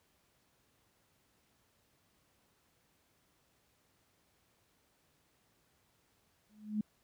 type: tone with exponential growth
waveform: sine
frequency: 212.1 Hz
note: G#3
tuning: 37 cents sharp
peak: -28 dBFS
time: 6.49-6.81 s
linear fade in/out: 5 ms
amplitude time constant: 69 ms
effects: pink hiss -73 dBFS RMS until 7.03 s + high-pass 60 Hz 12 dB/octave